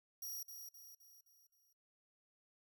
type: tone with echo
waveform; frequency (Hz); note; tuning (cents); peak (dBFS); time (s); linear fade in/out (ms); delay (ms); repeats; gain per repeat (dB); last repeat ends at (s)
15% pulse; 5690; F8; +31; -38; 0.22-0.43; 5; 260; 5; -6; 1.73
effects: noise-tail reverb RT60 1.0 s tail -25 dB re dry